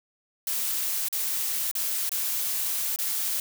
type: noise with dropouts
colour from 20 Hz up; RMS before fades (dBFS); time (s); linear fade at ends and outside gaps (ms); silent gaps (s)
blue; -28; 0.47-3.4; 2; 1.085-1.127 / 1.714-1.752 / 2.093-2.117 / 2.961-2.987
effects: none